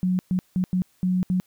sine tone bursts at uneven times, 183 Hz, F#3, 19 cents flat, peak -19 dBFS, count 6, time 0.03-0.19 / 0.31-0.39 / 0.56-0.64 / 0.73-0.82 / 1.03-1.23 / 1.3-1.4 s, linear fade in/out 0 ms, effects white hiss -63 dBFS RMS until 1.46 s

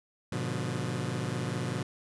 sawtooth chord, G# diminished seventh, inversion none, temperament just, 103.83 / 124.59 / 149.51 / 179.41 Hz, G#2 / B2 / D3 / F3, 0 / +16 / +31 / +47 cents, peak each -35 / -30 / -33 / -33 dBFS, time 0.32-1.83 s, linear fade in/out 5 ms, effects resampled to 24000 Hz

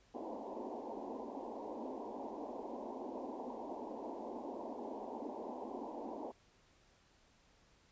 pink band-pass noise, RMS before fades -45 dBFS, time 0.14-6.32 s, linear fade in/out 10 ms, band 220 to 1000 Hz, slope 96 dB/octave, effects pink hiss -69 dBFS RMS until 7.91 s + resampled to 16000 Hz

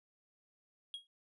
triangle tone with exponential decay, 3286 Hz, G#7, 19 cents flat, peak -36 dBFS, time 0.94-1.07 s, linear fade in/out 1 ms, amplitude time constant 28 ms, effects resampled to 24000 Hz

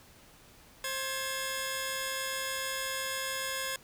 10% pulse tone pair together, 530 / 1697.3 Hz, C5 / G#6, +22 / +37 cents, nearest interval octave + minor sixth, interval 2015 cents, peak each -27 dBFS, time 0.84-3.76 s, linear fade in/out 2 ms, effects pink hiss -57 dBFS RMS until 3.83 s

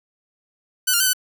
5% pulse tone with pitch steps, 1501 / 1402 / 1527 / 1499 Hz, F#6 / F6 / G6 / F#6, +24 / +6 / -46 / +22 cents, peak -5 dBFS, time 0.87-1.134 s, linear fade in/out 10 ms, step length 66 ms, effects none

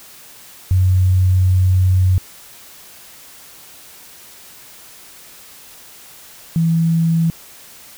sine tone pair in turn, 92.5 / 164.82 Hz, F#2 / E3, 0 / 0 cents, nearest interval minor seventh, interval 1000 cents, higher second, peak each -10 / -12 dBFS, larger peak first, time 0.71-2.18 / 6.56-7.3 s, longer first, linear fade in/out 0 ms, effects white hiss -41 dBFS RMS until 7.97 s

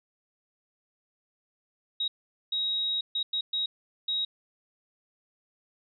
sine tone bursts at uneven times, 3801 Hz, A#7, 33 cents sharp, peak -26 dBFS, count 6, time 2-2.08 / 2.52-3.01 / 3.15-3.23 / 3.33-3.41 / 3.53-3.66 / 4.08-4.25 s, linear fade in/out 5 ms, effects none

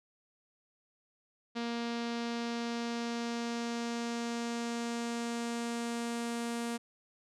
sawtooth tone with low-pass filter sweep, 234.7 Hz, A#3, 12 cents sharp, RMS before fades -36 dBFS, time 1.55-6.78 s, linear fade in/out 20 ms, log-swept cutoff 4500 to 9500 Hz, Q 1.6, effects none

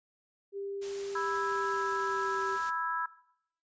sine tone with pitch glide, 397.4 to 388.5 Hz, G4 to G4, +24 to -16 cents, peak -35 dBFS, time 0.52-2.59 s, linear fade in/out 50 ms, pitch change -40 cents, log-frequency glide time 1.36-2.35 s
white noise, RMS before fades -46 dBFS, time 0.81-2.71 s, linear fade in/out 20 ms
sine chord, E major, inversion second, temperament just, 988.9 / 1318.5 / 1648.1 Hz, B5 / E6 / G#6, +2 / 0 / -14 cents, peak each -35 / -34 / -37 dBFS, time 1.15-3.06 s, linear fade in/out 5 ms
effects noise-tail reverb RT60 0.7 s tail -18 dB re dry + resampled to 16000 Hz

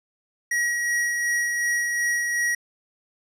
square tone with tremolo, 1907 Hz, A#6, 39 cents sharp, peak -21 dBFS, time 0.51-2.55 s, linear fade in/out 5 ms, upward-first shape sine, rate 2.7 Hz, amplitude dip 30%, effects low-pass 12000 Hz 12 dB/octave

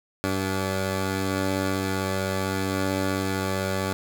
10% pulse tone pair together, 95.6 / 287.5 Hz, G2 / D4, -43 / -37 cents, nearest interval octave + perfect fifth, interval 1906 cents, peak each -17 / -22 dBFS, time 0.24-3.93 s, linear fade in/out 0 ms, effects none

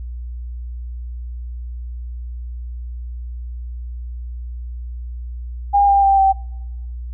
sine tone with pitch steps, 807 / 796.3 / 785.8 / 775.5 Hz, G#5 / G5 / G5 / G5, -50 / +27 / +4 / -19 cents, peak -10 dBFS, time 5.73-6.33 s, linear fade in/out 20 ms, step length 150 ms, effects noise-tail reverb RT60 1.0 s tail -26 dB re dry + added 60 Hz sine -26 dBFS peak until 7.13 s

